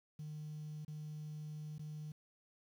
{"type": "tone with dropouts", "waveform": "triangle", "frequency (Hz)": 152.2, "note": "D#3", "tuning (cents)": -38, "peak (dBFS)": -40, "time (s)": [0.19, 2.12], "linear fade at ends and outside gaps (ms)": 5, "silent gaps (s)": [[0.849, 0.879], [1.782, 1.793]], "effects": ["tanh soft clip ceiling -40 dBFS", "11-bit"]}